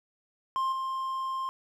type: tone with level steps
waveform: triangle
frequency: 1056 Hz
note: C6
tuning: 16 cents sharp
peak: -24 / -28 dBFS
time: 0.56-1.49 s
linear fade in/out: 0 ms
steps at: 0.72 s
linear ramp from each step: 5 ms
effects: none